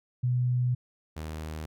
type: tone pair in turn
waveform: sine / sawtooth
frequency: 124.2 / 78.24 Hz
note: B2 / D#2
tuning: +10 / +10 cents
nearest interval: minor sixth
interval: 800 cents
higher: first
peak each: -23 / -31 dBFS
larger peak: first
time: 0.23-0.75 / 1.16-1.66 s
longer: first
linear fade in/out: 10 ms
effects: none